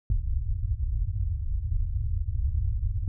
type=low-pass noise; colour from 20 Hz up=white; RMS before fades=-27 dBFS; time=0.1-3.08 s; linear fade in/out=2 ms; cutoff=100 Hz; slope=48 dB/octave; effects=none